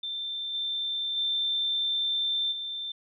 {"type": "tone with level steps", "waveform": "sine", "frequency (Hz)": 3565, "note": "A7", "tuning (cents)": 22, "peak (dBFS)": [-31, -28, -25, -32], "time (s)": [0.03, 2.92], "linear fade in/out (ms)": 5, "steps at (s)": [0.53, 1.16, 2.51], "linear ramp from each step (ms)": 20, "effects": []}